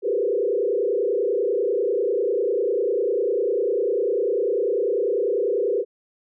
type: tone with frequency modulation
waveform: sine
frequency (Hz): 440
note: A4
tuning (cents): 0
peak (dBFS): -19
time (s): 0.02-5.85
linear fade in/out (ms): 50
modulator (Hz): 30.1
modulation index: 2.2
effects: none